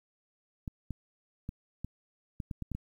clicks, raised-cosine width 5 ms, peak -24 dBFS, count 9, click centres 0.678 / 0.907 / 1.491 / 1.846 / 2.402 / 2.512 / 2.623 / 2.717 / 2.75 s, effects 10-bit

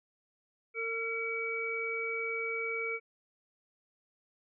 harmonic tone, 454.9 Hz, A#4, 42 cents flat, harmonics 1 / 3 / 5, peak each -37 / -42 / -34 dBFS, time 0.74-3 s, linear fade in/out 50 ms, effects none

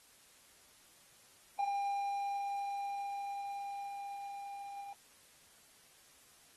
triangle tone with level ramp, 801 Hz, G5, 37 cents sharp, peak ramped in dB -30 to -42 dBFS, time 1.59-4.93 s, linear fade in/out 2 ms, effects white hiss -63 dBFS RMS until 6.56 s + AAC 32 kbps

